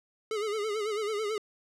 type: tone with vibrato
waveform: square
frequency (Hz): 424.2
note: G#4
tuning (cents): +37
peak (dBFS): -30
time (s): 0.31-1.38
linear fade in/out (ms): 2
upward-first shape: sine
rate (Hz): 9.1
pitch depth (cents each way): 83
effects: low-pass 8000 Hz 12 dB/octave